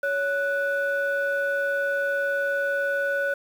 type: tone pair together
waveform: sine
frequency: 560.2 / 1480 Hz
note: C#5 / F#6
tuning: +18 / 0 cents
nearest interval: octave + perfect fourth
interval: 1682 cents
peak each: -24 dBFS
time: 0.03-3.34 s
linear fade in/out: 5 ms
effects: tanh soft clip ceiling -17 dBFS + 8-bit